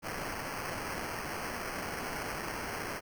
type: noise with sample-and-hold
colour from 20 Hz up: white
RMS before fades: -38 dBFS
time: 0.02-3.01 s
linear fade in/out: 50 ms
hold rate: 3675 Hz
effects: none